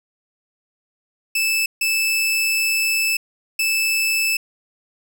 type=tone bursts at uneven times; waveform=sawtooth; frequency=2628 Hz; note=E7; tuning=6 cents flat; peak=-14 dBFS; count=3; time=1.35-1.66 / 1.81-3.17 / 3.59-4.37 s; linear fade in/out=5 ms; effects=none